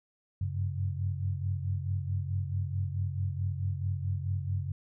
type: tone cluster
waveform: sine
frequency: 94.2 / 98.8 / 136.7 Hz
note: F#2 / G2 / C#3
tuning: +32 / +14 / -24 cents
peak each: -31 / -36 / -36 dBFS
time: 0.41-4.72 s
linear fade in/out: 5 ms
effects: none